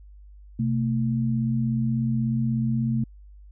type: tone pair together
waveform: sine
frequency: 127.92 / 224.4 Hz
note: C3 / A3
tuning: -39 / +34 cents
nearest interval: minor seventh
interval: 973 cents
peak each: -24 dBFS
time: 0.59-3.04 s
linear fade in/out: 5 ms
effects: added 50 Hz sine -44 dBFS peak until 3.51 s